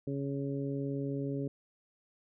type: harmonic tone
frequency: 139 Hz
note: C#3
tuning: 5 cents sharp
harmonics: 1 / 2 / 3 / 4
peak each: -36 / -36 / -39 / -45 dBFS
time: 0.07-1.48 s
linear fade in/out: 5 ms
effects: none